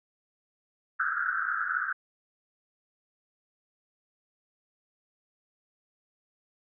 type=band-pass noise; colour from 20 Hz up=white; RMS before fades=-30 dBFS; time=0.99-1.93 s; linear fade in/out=10 ms; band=1300 to 1600 Hz; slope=96 dB/octave; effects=none